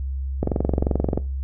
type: click train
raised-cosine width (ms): 2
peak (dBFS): -7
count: 18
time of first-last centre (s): 0.43-1.176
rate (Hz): 22.8
effects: noise-tail reverb RT60 0.3 s tail -19 dB re dry + added 67 Hz sine -24 dBFS peak until 1.43 s